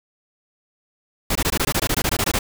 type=noise bursts; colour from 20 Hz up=pink; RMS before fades=-20 dBFS; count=15; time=1.3-2.39 s; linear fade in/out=5 ms; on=54 ms; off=20 ms; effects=none